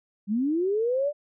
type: linear sweep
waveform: sine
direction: up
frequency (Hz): 191.7 to 599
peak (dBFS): -22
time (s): 0.27-1.13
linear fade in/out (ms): 50
effects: none